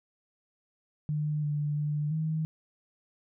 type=tone with pitch steps; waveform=sine; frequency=150.6 / 147.7 / 148.8 / 157.7 Hz; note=D3 / D3 / D3 / D#3; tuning=+44 / +10 / +23 / +24 cents; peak=-27 dBFS; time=1.09-2.45 s; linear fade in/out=0 ms; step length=340 ms; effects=none